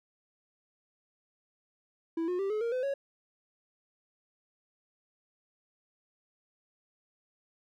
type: tone with pitch steps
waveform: triangle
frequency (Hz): 329.6 / 359.4 / 392 / 427.4 / 466.1 / 508.3 / 554.3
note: E4 / F4 / G4 / G#4 / A#4 / B4 / C#5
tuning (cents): 0 / +50 / 0 / +50 / 0 / +50 / 0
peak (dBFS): -27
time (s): 2.17-2.94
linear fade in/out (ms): 5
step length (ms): 110
effects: none